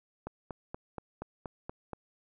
click train, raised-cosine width 1 ms, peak -24 dBFS, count 8, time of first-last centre 0.27-1.933 s, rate 4.21 Hz, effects none

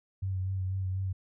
sine tone with vibrato, 94.5 Hz, F#2, 37 cents sharp, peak -29 dBFS, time 0.22-1.13 s, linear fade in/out 10 ms, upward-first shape sine, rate 4.1 Hz, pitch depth 28 cents each way, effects none

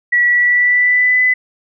sine tone with pitch glide, 1938 to 2006 Hz, B6 to B6, -33 to +26 cents, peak -9 dBFS, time 0.12-1.34 s, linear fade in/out 10 ms, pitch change +59 cents, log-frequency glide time 0.25-1.23 s, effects none

